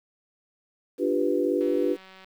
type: chord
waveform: sine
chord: G dominant seventh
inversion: second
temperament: equal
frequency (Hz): 293.7 / 349.2 / 392 / 493.9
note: D4 / F4 / G4 / B4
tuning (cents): 0 / 0 / 0 / 0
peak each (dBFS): -27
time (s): 0.98-1.97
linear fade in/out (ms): 50
type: click train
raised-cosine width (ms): 0.3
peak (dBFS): -33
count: 121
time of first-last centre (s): 1.61-2.245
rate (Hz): 189
effects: 9-bit